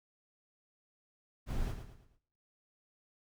brown noise with echo, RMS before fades -34 dBFS, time 1.46-1.75 s, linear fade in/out 50 ms, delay 110 ms, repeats 4, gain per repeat -8 dB, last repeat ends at 2.19 s, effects noise-tail reverb RT60 0.7 s tail -21 dB re dry

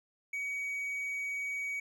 triangle tone, 2259 Hz, C#7, 32 cents sharp, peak -32 dBFS, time 0.33-1.8 s, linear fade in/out 5 ms, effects none

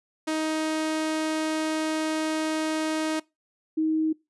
sawtooth / sine tone pair in turn, 313.8 / 315.2 Hz, D#4 / D#4, +15 / +23 cents, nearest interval unison, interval 8 cents, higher second, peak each -21 dBFS, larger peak neither, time 0.27-3.2 / 3.77-4.13 s, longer first, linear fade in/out 10 ms, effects noise-tail reverb RT60 0.2 s tail -21 dB re dry + resampled to 24000 Hz

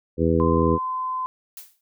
harmonic tone, 82.41 Hz, E2, in tune, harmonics 1 / 2 / 3 / 4 / 5 / 6, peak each -24 / -24 / -24 / -24 / -24 / -24 dBFS, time 0.17-0.79 s, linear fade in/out 50 ms
sine tone with pitch glide, 1034 to 1026.3 Hz, C6 to C6, -21 to -34 cents, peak -24 dBFS, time 0.4-1.26 s, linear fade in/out 0 ms, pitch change -13 cents, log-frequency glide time 0.53-0.91 s
blue noise with exponential decay, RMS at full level -35 dBFS, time 1.57-1.81 s, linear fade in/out 2 ms, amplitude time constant 51 ms
effects none

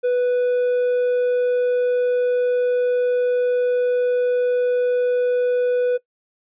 triangle tone, 493.9 Hz, B4, in tune, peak -14 dBFS, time 0.03-5.98 s, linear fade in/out 20 ms, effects noise-tail reverb RT60 0.1 s tail -20 dB re dry + resampled to 8000 Hz

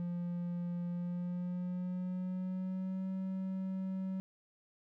triangle tone with pitch glide, 174.61 to 189.32 Hz, F3 to F#3, 0 to +40 cents, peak -33 dBFS, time 0-4.2 s, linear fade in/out 0 ms, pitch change +140 cents, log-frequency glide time 0.89-3.08 s, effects none

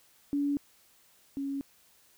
sine tone pair in turn, 285.4 / 276.8 Hz, D4 / C#4, -49 / -2 cents, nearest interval minor second, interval 53 cents, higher first, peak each -26 / -31 dBFS, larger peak first, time 0.33-0.57 / 1.37-1.61 s, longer neither, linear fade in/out 0 ms, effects white hiss -63 dBFS RMS until 2.17 s

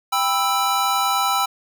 square chord, E minor, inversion first, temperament just, 791.1 / 988.9 / 1318.5 Hz, G5 / B5 / E6, +16 / +2 / 0 cents, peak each -23 / -25 / -22 dBFS, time 0.12-1.46 s, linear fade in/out 10 ms, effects none

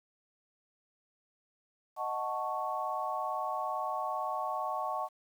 sine chord, D# half-diminished seventh, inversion none, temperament equal, 622.3 / 740 / 880 / 1108.7 Hz, D#5 / F#5 / A5 / C#6, 0 / 0 / 0 / 0 cents, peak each -39 / -37 / -38 / -36 dBFS, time 1.96-5.09 s, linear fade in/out 50 ms, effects 10-bit

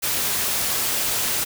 white noise, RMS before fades -23 dBFS, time 0.02-1.45 s, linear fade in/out 20 ms, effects none

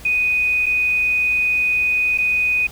sine tone with dropouts, 2489 Hz, D#7, in tune, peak -15 dBFS, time 0.05-2.67 s, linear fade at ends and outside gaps 5 ms, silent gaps 0.66-0.664 / 2.177-2.184 s, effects added 60 Hz sine -42 dBFS peak until 2.71 s + pink hiss -41 dBFS RMS until 2.71 s

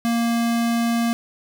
square tone, 233.1 Hz, A#3, in tune, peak -19 dBFS, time 0.05-1.13 s, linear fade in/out 0 ms, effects none

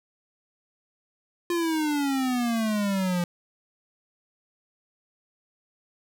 square exponential sweep, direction down, 350.6 to 172.9 Hz, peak -24 dBFS, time 1.5-3.24 s, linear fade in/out 2 ms, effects none

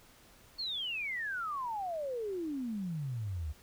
sine exponential sweep, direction down, 4435 to 71 Hz, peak -34 dBFS, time 0.58-3.53 s, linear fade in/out 20 ms, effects pink hiss -60 dBFS RMS until 3.62 s

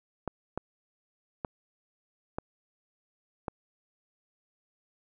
clicks, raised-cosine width 1 ms, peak -18 dBFS, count 5, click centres 0.277 / 0.576 / 1.448 / 2.385 / 3.482 s, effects none

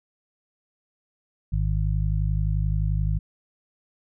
harmonic tone, 51.5 Hz, G#1, 14 cents flat, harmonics 1 / 2 / 3, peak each -23 / -26 / -28 dBFS, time 1.52-3.19 s, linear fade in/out 10 ms, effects none

